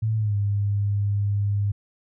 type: tone with pitch glide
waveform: sine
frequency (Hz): 110.1 to 101.55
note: A2 to G#2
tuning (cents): +2 to -38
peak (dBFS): -20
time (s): 0.02-1.72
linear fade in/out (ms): 10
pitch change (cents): -140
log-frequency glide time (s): 0.17-0.35
effects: none